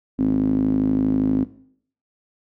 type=tone with band-pass filter; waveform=sawtooth; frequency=52.5 Hz; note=G#1; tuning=19 cents sharp; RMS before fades=-19 dBFS; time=0.18-1.45 s; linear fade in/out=20 ms; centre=260 Hz; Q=7.7; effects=noise-tail reverb RT60 0.6 s tail -17 dB re dry